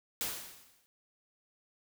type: noise with exponential decay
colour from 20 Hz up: white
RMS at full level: -33 dBFS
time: 0.21-0.86 s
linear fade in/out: 0 ms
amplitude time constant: 140 ms
effects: none